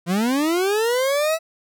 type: linear sweep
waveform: 40% pulse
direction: up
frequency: 164.81 to 659.3 Hz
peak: -17 dBFS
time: 0.06-1.39 s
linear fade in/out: 50 ms
effects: none